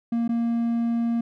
triangle tone with dropouts, 233.1 Hz, A#3, in tune, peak -19 dBFS, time 0.12-1.21 s, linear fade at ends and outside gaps 5 ms, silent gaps 0.279-0.291 s, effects none

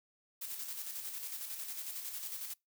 blue noise with tremolo, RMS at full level -41 dBFS, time 0.41-2.54 s, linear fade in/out 10 ms, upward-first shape square, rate 11 Hz, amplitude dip 40%, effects noise-tail reverb RT60 0.2 s tail -25 dB re dry

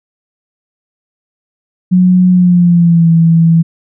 sine tone with pitch glide, 182.2 to 165.16 Hz, F#3 to E3, -26 to +4 cents, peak -4 dBFS, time 1.91-3.63 s, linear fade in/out 20 ms, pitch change -170 cents, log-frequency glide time 2.3-3.1 s, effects none

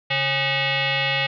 sine tone with frequency modulation, 140 Hz, C#3, 18 cents sharp, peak -19 dBFS, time 0.1-1.27 s, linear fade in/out 10 ms, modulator 685 Hz, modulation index 4.7, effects none

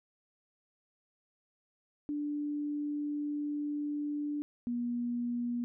sine tone pair in turn, 293.7 / 240.4 Hz, D4 / B3, 0 / -46 cents, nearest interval minor third, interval 346 cents, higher first, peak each -32 / -31 dBFS, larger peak second, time 2.09-4.42 / 4.67-5.64 s, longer first, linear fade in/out 0 ms, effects none

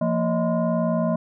sine tone with frequency modulation, 230.2 Hz, A#3, 22 cents flat, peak -19 dBFS, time 0.01-1.16 s, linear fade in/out 5 ms, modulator 401 Hz, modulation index 1.4, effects none

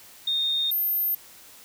sine tone pair in turn, 3676 / 13153 Hz, A#7 / G#9, -25 / -18 cents, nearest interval octave + minor seventh, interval 2207 cents, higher second, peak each -22 dBFS, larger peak neither, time 0.27-0.71 / 0.71-1.15 s, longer neither, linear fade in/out 5 ms, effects white hiss -49 dBFS RMS until 1.64 s

